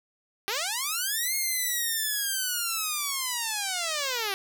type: linear two-way sweep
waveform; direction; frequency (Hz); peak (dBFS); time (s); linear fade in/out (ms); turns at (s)
5% pulse; up then down; 378 to 2161 to 378; -16; 0.48-4.34; 0; 1.35
effects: none